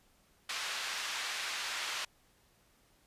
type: band-pass noise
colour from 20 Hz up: pink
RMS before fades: -38 dBFS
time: 0.49-2.05 s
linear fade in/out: 5 ms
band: 1400 to 5600 Hz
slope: 12 dB/octave
effects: pink hiss -68 dBFS RMS until 3.06 s + resampled to 32000 Hz